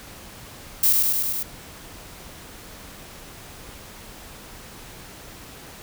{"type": "noise with echo", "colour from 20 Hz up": "violet", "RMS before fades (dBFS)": -17, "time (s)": [0.83, 0.93], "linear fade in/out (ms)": 5, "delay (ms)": 100, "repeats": 5, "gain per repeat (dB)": -2, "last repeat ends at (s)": 1.43, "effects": ["pink hiss -42 dBFS RMS until 5.82 s"]}